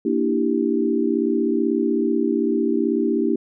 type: chord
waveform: sine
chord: E half-diminished seventh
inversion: second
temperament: equal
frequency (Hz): 233.1 / 293.7 / 329.6 / 392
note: Bb3 / D4 / E4 / G4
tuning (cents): 0 / 0 / 0 / 0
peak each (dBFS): -23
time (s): 0.05-3.36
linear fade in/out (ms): 5
effects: none